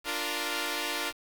5% pulse chord, Bb major, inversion first, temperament equal, 293.7 / 349.2 / 466.2 Hz, D4 / F4 / Bb4, 0 / 0 / 0 cents, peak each -23 dBFS, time 0.04-1.13 s, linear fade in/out 50 ms, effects 8-bit

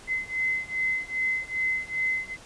sine beating tone pair, 2049 / 2051.5 Hz, C7 / C7, -37 / -35 cents, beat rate 2.5 Hz, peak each -29 / -28 dBFS, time 0.07-2.37 s, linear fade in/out 50 ms, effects pink hiss -48 dBFS RMS until 2.45 s + resampled to 22050 Hz

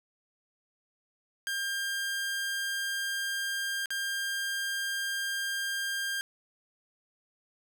sawtooth tone with dropouts, 1600 Hz, G6, 35 cents sharp, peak -27 dBFS, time 1.47-6.21 s, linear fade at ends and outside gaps 0 ms, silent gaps 3.858-3.905 s, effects none

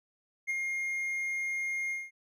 triangle tone with ADSR envelope, 2130 Hz, C7, 30 cents sharp, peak -26 dBFS, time 0.47-2.11 s, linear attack 28 ms, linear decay 28 ms, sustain -3 dB, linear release 200 ms, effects none

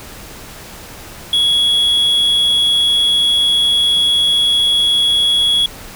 triangle tone, 3348 Hz, G#7, 13 cents sharp, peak -9 dBFS, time 1.33-5.66 s, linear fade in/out 2 ms, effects pink hiss -34 dBFS RMS until 5.95 s

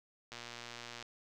click train, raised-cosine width 0.2 ms, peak -28 dBFS, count 85, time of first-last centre 0.32-1.026 s, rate 119 Hz, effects none

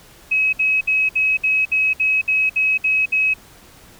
sine tone bursts, 2556 Hz, D#7, 46 cents sharp, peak -14 dBFS, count 11, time 0.31-3.34 s, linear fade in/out 10 ms, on 220 ms, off 61 ms, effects pink hiss -46 dBFS RMS until 3.99 s

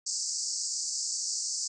white band-pass noise, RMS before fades -33 dBFS, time 0.06-1.68 s, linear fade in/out 10 ms, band 4600 to 8000 Hz, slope 96 dB/octave, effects none

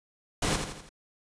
pink noise with echo, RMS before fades -27 dBFS, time 0.42-0.56 s, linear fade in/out 5 ms, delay 83 ms, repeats 4, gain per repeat -6 dB, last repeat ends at 0.892 s, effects resampled to 22050 Hz

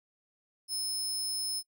25% pulse tone, 5210 Hz, E8, 21 cents flat, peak -27 dBFS, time 0.68-1.63 s, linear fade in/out 50 ms, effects noise-tail reverb RT60 0.1 s tail -22 dB re dry

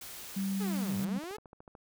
white noise, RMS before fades -45 dBFS, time 0.01-1.05 s, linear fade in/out 5 ms
sine tone, 194.6 Hz, G3, 12 cents flat, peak -30 dBFS, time 0.36-1.19 s, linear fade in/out 10 ms
sawtooth linear two-way sweep, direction down then up, 440 to 94.6 to 440 Hz, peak -35 dBFS, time 0.6-1.37 s, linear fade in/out 10 ms, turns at 0.97 s
click train, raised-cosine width 1 ms, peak -36 dBFS, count 10, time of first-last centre 1.09-1.752 s, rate 13.6 Hz
effects none

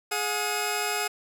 15% pulse tone cluster, 418.3 / 721 / 2528 Hz, G#4 / F#5 / D#7, +12 / -45 / +27 cents, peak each -24 dBFS, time 0.11-1.08 s, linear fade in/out 10 ms, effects none

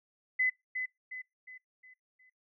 sine tone with echo, 2018 Hz, B6, 37 cents sharp, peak -25 dBFS, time 0.39-0.5 s, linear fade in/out 10 ms, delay 360 ms, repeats 5, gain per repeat -7 dB, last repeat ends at 2.3 s, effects noise-tail reverb RT60 0.2 s tail -23 dB re dry

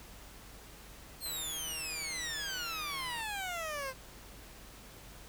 15% pulse exponential sweep, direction down, 4320 to 510 Hz, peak -30 dBFS, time 1.2-3.94 s, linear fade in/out 50 ms
click train, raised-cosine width 0.3 ms, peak -33 dBFS, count 311, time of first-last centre 1.26-3.21 s, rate 159 Hz
effects added 50 Hz sine -55 dBFS peak until 5.28 s + pink hiss -53 dBFS RMS until 5.28 s

